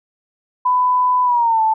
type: tone with pitch glide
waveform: sine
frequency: 999 to 879.8 Hz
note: B5 to A5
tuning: +20 to 0 cents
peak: -12 dBFS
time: 0.65-1.74 s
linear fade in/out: 10 ms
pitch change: -220 cents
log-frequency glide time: 1.24-1.62 s
effects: none